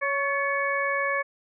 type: harmonic tone with a mistuned harmonic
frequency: 557 Hz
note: C#5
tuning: 8 cents sharp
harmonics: 1 / 2 / 3 / 4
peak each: -29 / -29 / -28 / -30 dBFS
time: 0.01-1.23 s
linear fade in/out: 20 ms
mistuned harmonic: 3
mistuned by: +52 cents
effects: none